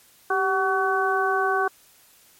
harmonic tone with a mistuned harmonic, 377.4 Hz, F#4, 34 cents sharp, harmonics 1 / 2 / 3 / 4, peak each -25 / -25 / -25 / -25 dBFS, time 0.3-1.68 s, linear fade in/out 5 ms, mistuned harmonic 1, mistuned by +56 cents, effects white hiss -55 dBFS RMS until 2.39 s + MP3 64 kbps

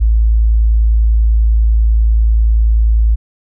sine tone, 55.1 Hz, A1, 3 cents sharp, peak -7 dBFS, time 0-3.16 s, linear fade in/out 20 ms, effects none

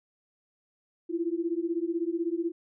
sine beating tone pair, 329.6 / 345.6 Hz, E4 / F4, 0 / -18 cents, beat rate 16 Hz, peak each -30 dBFS, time 1.09-2.52 s, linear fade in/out 20 ms, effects none

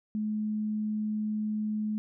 sine tone, 213.5 Hz, G#3, 48 cents sharp, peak -28 dBFS, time 0.15-1.98 s, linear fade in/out 0 ms, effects none

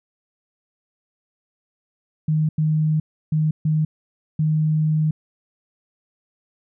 sine tone bursts at uneven times, 155.1 Hz, D#3, 5 cents flat, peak -16 dBFS, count 5, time 2.28-2.49 / 2.58-3 / 3.32-3.51 / 3.65-3.85 / 4.39-5.11 s, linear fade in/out 5 ms, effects none

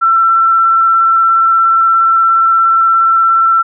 sine tone with vibrato, 1343 Hz, E6, 32 cents sharp, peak -6 dBFS, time 0.01-3.63 s, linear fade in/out 20 ms, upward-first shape sine, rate 17 Hz, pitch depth 9 cents each way, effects none

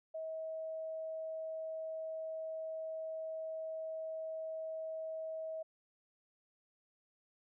sine tone, 640 Hz, D#5, 49 cents sharp, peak -39 dBFS, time 0.14-5.63 s, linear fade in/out 10 ms, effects none

